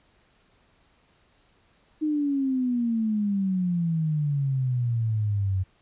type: exponential sweep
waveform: sine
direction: down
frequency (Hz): 311.1 to 92.6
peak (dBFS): -22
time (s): 2.01-5.64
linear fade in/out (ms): 20
effects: pink hiss -63 dBFS RMS until 5.81 s + resampled to 8000 Hz